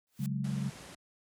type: noise with exponential growth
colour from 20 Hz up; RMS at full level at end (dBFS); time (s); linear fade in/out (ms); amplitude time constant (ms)
white; -45; 0.07-0.26; 0; 41
type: chord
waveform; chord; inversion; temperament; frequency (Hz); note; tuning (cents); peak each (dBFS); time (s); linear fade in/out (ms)
sine; C# suspended fourth; none; just; 138.59 / 184.79 / 207.9; C#3 / F#3 / G#3; 0 / -2 / +2; -33 / -37 / -36; 0.19-0.7; 10
type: low-pass noise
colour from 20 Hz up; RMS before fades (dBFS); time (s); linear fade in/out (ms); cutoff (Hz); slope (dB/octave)
pink; -49; 0.44-0.95; 5; 11000; 48
effects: high-pass 80 Hz 12 dB/octave